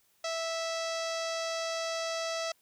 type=tone with low-pass filter; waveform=sawtooth; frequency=657 Hz; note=E5; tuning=6 cents flat; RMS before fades=-34 dBFS; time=0.24-2.52 s; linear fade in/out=5 ms; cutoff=5600 Hz; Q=2.8; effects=white hiss -69 dBFS RMS until 2.61 s